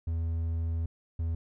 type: tone pair in turn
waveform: triangle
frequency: 82.41 / 82.41 Hz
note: E2 / E2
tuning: 0 / 0 cents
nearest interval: unison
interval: 0 cents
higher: neither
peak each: -26 dBFS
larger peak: neither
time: 0.07-0.86 / 1.19-1.35 s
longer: first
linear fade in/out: 5 ms
effects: none